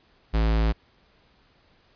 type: tone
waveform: square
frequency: 55 Hz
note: A1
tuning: in tune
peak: -20 dBFS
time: 0.33-0.73 s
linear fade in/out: 20 ms
effects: pink hiss -61 dBFS RMS until 1.95 s + resampled to 11025 Hz